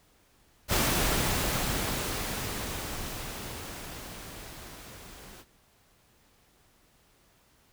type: noise with level ramp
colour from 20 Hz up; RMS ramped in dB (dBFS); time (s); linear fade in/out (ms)
pink; -25 to -49; 0.68-5.45; 50
effects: pink hiss -64 dBFS RMS until 7.72 s